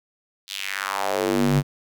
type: tone with high-pass filter sweep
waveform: square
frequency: 48.78 Hz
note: G1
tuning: 8 cents flat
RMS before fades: -23 dBFS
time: 0.47-1.63 s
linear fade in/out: 50 ms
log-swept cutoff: 4000 to 130 Hz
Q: 2.7
effects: none

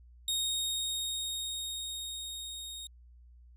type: tone with level ramp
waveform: sawtooth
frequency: 3729 Hz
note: A#7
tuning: in tune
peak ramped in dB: -26 to -38 dBFS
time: 0.28-2.87 s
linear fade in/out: 2 ms
effects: added 60 Hz sine -53 dBFS peak until 3.56 s + resampled to 32000 Hz

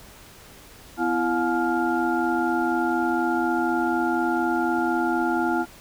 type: tone cluster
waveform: sine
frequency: 251.1 / 335.2 / 716 / 851 / 1401 Hz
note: B3 / E4 / F5 / G#5 / F6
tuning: +29 / +29 / +43 / +42 / +5 cents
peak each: -28 / -24 / -28 / -28 / -28 dBFS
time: 0.97-5.66 s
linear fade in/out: 50 ms
effects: pink hiss -47 dBFS RMS until 5.8 s

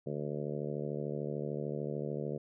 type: harmonic tone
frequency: 73.42 Hz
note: D2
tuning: in tune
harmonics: 2 / 3 / 4 / 5 / 6 / 7 / 8 / 9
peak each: -39 / -42 / -49 / -42 / -41 / -43 / -46 / -52 dBFS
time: 0.06-2.38 s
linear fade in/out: 10 ms
effects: none

